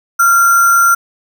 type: tone with sample-and-hold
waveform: sine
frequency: 1382 Hz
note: F6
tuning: 19 cents flat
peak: -6 dBFS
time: 0.19-0.95 s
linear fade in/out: 10 ms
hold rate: 7350 Hz
effects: none